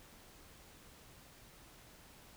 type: silence
effects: pink hiss -59 dBFS RMS until 2.36 s